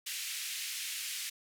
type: band-pass noise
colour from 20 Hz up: pink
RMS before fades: -39 dBFS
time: 0.06-1.3 s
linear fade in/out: 10 ms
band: 2200 to 14000 Hz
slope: 24 dB/octave
effects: none